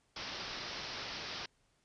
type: low-pass noise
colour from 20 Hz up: white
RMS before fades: -43 dBFS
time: 0.16-1.46 s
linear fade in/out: 5 ms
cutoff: 5600 Hz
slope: 96 dB/octave
effects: pink hiss -74 dBFS RMS until 1.84 s + resampled to 22050 Hz